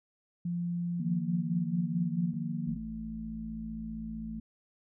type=tone; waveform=sine; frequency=173.4 Hz; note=F3; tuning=12 cents flat; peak=-30 dBFS; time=0.45-2.34 s; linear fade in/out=5 ms
type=chord; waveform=sine; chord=Eb suspended second; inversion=none; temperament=equal with one note detuned; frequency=155.56 / 177.97 / 233.1 Hz; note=Eb3 / F3 / Bb3; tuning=0 / +33 / 0 cents; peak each=-36 dBFS; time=0.99-2.77 s; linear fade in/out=10 ms
type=harmonic tone; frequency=55.4 Hz; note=A1; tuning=13 cents sharp; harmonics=1 / 3 / 4; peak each=-44 / -45 / -37 dBFS; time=2.67-4.4 s; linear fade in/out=5 ms
effects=none